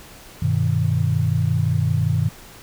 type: chord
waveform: sine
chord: G augmented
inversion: none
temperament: equal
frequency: 98 / 123.47 / 155.56 Hz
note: G2 / B2 / D#3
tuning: 0 / 0 / 0 cents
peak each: -21 dBFS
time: 0.42-2.29 s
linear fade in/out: 5 ms
effects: pink hiss -43 dBFS RMS until 2.62 s